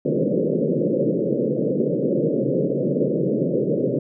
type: band-pass noise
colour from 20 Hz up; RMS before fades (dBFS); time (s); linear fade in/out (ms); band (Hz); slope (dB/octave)
white; -21; 0.05-3.99; 5; 130 to 560; 96
effects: none